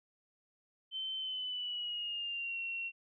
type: tone with pitch glide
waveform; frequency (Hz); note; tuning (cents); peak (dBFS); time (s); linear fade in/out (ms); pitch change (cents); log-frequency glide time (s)
sine; 3083 to 2731; G7 to F7; -29 to -39; -36; 0.91-2.92; 50; -210; 1.17-2.59
effects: none